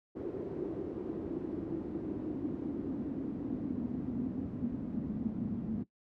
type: noise with band-pass filter sweep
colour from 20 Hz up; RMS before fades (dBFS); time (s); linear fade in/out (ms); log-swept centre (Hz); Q
brown; -37; 0.15-5.84; 20; 370 to 220; 5.1
effects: noise-tail reverb RT60 0.1 s tail -18 dB re dry + high-pass 60 Hz 12 dB/octave